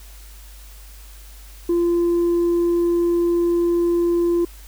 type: tone with tanh clipping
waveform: sine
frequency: 344.1 Hz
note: F4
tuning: 26 cents flat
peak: -16 dBFS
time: 1.69-4.45 s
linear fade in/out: 5 ms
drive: 1 dB
effects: added 50 Hz sine -39 dBFS peak until 4.67 s + white hiss -47 dBFS RMS until 4.67 s

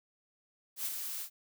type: noise with ADSR envelope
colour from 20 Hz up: blue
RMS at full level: -34 dBFS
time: 0.76-1.3 s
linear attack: 90 ms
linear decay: 43 ms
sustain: -5 dB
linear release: 84 ms
effects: none

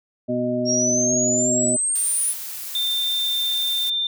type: harmonic tone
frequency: 123.47 Hz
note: B2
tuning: in tune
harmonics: 1 / 2 / 3 / 5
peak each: -32 / -23 / -29 / -24 dBFS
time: 0.28-1.77 s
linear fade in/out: 20 ms
type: exponential sweep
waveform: sine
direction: up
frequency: 5530 to 9956 Hz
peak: -19 dBFS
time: 0.65-2.35 s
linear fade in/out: 50 ms
type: noise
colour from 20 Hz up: blue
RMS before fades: -32 dBFS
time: 1.95-3.9 s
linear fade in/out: 5 ms
type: tone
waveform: sine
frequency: 3588 Hz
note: A7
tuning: 33 cents sharp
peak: -20 dBFS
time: 2.75-4.07 s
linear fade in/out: 2 ms
effects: none

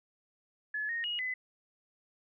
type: tone with pitch steps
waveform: sine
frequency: 1711 / 1858 / 2887 / 2016 Hz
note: A6 / A#6 / F#7 / B6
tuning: -49 / -6 / -43 / +35 cents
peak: -32 dBFS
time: 0.74-1.34 s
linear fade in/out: 5 ms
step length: 150 ms
effects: none

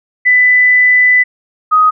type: tone pair in turn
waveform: sine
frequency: 1995 / 1253.1 Hz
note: B6 / D#6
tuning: +17 / +12 cents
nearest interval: minor sixth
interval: 805 cents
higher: first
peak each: -5 dBFS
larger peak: neither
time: 0.25-1.24 / 1.71-1.91 s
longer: first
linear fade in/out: 20 ms
effects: none

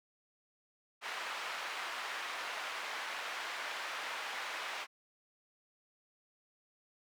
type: band-pass noise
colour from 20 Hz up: white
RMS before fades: -41 dBFS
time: 1.01-4.87 s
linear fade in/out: 50 ms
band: 780 to 2200 Hz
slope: 12 dB/octave
effects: none

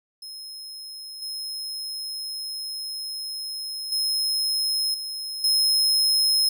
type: tone with level steps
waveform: 40% pulse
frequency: 5150 Hz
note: E8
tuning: 41 cents flat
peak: -35 / -29 / -21 / -29 / -17 dBFS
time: 0.22-6.49 s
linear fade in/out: 5 ms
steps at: 1.22 / 3.92 / 4.94 / 5.44 s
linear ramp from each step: 2 ms
effects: none

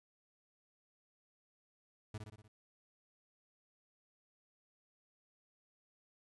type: tone with echo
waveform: 40% pulse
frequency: 107 Hz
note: A2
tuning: 48 cents flat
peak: -40 dBFS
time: 2.14-2.18 s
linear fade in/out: 5 ms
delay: 60 ms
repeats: 5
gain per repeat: -4 dB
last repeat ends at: 2.48 s
effects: resampled to 24000 Hz + 13-bit

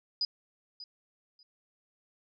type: tone with echo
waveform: sine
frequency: 4959 Hz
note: D#8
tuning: 7 cents flat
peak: -27 dBFS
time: 0.21-0.25 s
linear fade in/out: 2 ms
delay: 590 ms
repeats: 2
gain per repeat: -15 dB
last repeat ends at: 1.43 s
effects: none

